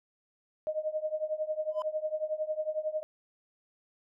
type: tone with tremolo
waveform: sine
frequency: 619 Hz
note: D#5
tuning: 9 cents flat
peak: -26 dBFS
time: 0.67-3.03 s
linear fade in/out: 0 ms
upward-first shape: triangle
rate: 11 Hz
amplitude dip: 95%
type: tone with exponential growth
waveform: triangle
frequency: 1010 Hz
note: B5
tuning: 39 cents sharp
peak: -29 dBFS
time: 1.7-1.82 s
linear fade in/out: 1 ms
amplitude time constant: 25 ms
effects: none